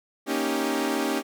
sawtooth chord, Eb dominant seventh, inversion second, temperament equal, 233.1 / 277.2 / 311.1 / 392 Hz, Bb3 / Db4 / Eb4 / G4, 0 / 0 / 0 / 0 cents, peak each -28 / -24 / -26 / -26 dBFS, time 0.26-1.23 s, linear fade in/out 50 ms, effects none

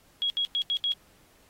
sine tone bursts at uneven times, 3311 Hz, G#7, 6 cents flat, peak -24 dBFS, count 5, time 0.22-0.3 / 0.37-0.45 / 0.55-0.62 / 0.7-0.77 / 0.84-0.92 s, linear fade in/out 0 ms, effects pink hiss -61 dBFS RMS until 1.49 s + AAC 48 kbps

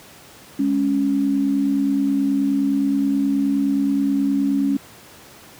sine tone pair together, 207.7 / 277.2 Hz, G#3 / C#4, 0 / 0 cents, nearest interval perfect fourth, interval 500 cents, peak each -23 / -17 dBFS, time 0.59-4.77 s, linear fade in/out 5 ms, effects pink hiss -44 dBFS RMS until 5.59 s + high-pass 100 Hz 12 dB/octave

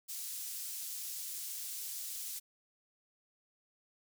pink high-pass noise, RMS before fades -42 dBFS, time 0.08-2.4 s, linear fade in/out 20 ms, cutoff 6800 Hz, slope 12 dB/octave, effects none

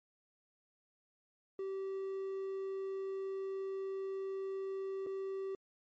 triangle tone with dropouts, 386.6 Hz, G4, 24 cents flat, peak -35 dBFS, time 1.59-5.55 s, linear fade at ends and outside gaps 2 ms, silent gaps 5.064-5.068 s, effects MP3 32 kbps

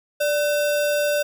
sine tone with sample-and-hold, 587.3 Hz, D5, in tune, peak -18 dBFS, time 0.2-1.23 s, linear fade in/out 10 ms, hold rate 2100 Hz, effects none

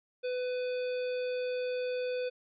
harmonic tone, 500 Hz, B4, 21 cents sharp, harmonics 1 / 3 / 5 / 7 / 9, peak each -31 / -47 / -45 / -51 / -53 dBFS, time 0.23-2.3 s, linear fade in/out 20 ms, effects none

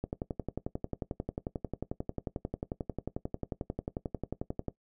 click train, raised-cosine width 2 ms, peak -20 dBFS, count 53, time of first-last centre 0.04-4.683 s, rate 11.2 Hz, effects noise-tail reverb RT60 0.1 s tail -17 dB re dry

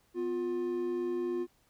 triangle tone pair together, 249.9 / 353.4 Hz, B3 / F4, +21 / +21 cents, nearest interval tritone, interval 600 cents, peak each -37 / -29 dBFS, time 0.14-1.47 s, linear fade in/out 50 ms, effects pink hiss -69 dBFS RMS until 1.69 s

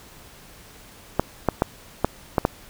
clicks, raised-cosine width 1 ms, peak -3 dBFS, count 6, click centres 1.196 / 1.487 / 1.621 / 2.046 / 2.382 / 2.451 s, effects pink hiss -47 dBFS RMS until 2.69 s

